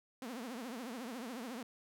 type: tone with vibrato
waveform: sawtooth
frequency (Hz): 242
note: B3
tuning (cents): -35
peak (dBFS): -38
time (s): 0.22-1.63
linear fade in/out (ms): 2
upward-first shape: triangle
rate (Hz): 14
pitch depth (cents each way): 220
effects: none